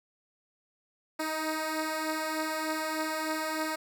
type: beating tone pair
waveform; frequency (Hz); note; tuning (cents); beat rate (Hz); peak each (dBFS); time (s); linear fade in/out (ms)
10% pulse; 311.1 / 314.4; D#4 / D#4; 0 / +18; 3.3; -29 / -23; 1.19-3.76; 10
effects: none